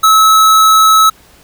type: tone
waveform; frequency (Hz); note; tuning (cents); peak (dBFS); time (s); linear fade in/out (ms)
square; 1296; E6; -30; -5; 0.03-1.1; 10
effects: pink hiss -44 dBFS RMS until 1.43 s